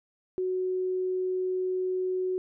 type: tone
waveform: sine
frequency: 370 Hz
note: F#4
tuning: in tune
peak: -26 dBFS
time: 0.38-2.38 s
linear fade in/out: 0 ms
effects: none